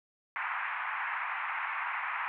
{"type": "band-pass noise", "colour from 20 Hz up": "pink", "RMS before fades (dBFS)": -35, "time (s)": [0.36, 2.28], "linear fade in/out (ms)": 0, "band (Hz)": [860, 2400], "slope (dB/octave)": 48, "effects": []}